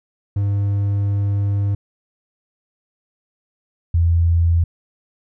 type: tone pair in turn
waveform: triangle / sine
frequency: 100.6 / 84.33 Hz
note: G2 / E2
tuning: +45 / +40 cents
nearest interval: minor third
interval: 305 cents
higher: first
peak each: -14 / -12 dBFS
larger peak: second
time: 0.36-1.75 / 3.94-4.64 s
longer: first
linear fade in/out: 5 ms
effects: none